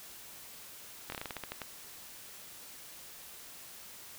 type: slowing click train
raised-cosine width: 0.3 ms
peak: -22 dBFS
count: 11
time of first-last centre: 1.1-1.617 s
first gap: 22 ms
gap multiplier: 1.18
effects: white hiss -50 dBFS RMS until 4.18 s